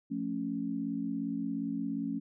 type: chord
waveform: sine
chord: F augmented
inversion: none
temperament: equal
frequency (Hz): 174.61 / 220 / 277.2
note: F3 / A3 / C#4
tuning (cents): 0 / 0 / 0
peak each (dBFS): -40 / -36 / -34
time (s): 0.1-2.2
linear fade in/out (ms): 20
effects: none